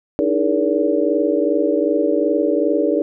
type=tone cluster; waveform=sine; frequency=297.3 / 319.9 / 414.5 / 473.8 / 572 Hz; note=D4 / D#4 / G#4 / A#4 / D5; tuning=+21 / +48 / -3 / +28 / -46 cents; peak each=-21 dBFS; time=0.19-3.02 s; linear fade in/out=0 ms; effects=none